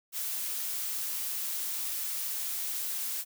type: noise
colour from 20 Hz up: blue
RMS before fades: -34 dBFS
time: 0.12-3.25 s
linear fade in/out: 50 ms
effects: none